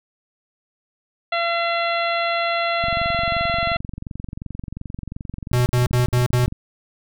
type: harmonic tone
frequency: 680 Hz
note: F5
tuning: 46 cents flat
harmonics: 1 / 2 / 3 / 4 / 5 / 6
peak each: -22 / -25 / -26 / -29 / -31 / -33 dBFS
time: 1.32-3.77 s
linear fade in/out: 5 ms
type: click train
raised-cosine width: 5 ms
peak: -18 dBFS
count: 85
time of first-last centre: 2.84-6.524 s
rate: 22.8 Hz
type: tone bursts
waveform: square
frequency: 123.47 Hz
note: B2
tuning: in tune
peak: -16 dBFS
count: 5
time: 5.53-6.46 s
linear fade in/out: 0 ms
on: 130 ms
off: 70 ms
effects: none